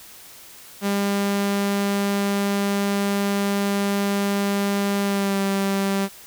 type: tone with pitch glide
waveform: sawtooth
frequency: 200.3 to 196.4 Hz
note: G3 to G3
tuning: +38 to +4 cents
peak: -16 dBFS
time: 0.81-6.09 s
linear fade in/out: 50 ms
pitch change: -34 cents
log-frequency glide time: 5.02-5.4 s
effects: white hiss -44 dBFS RMS until 6.26 s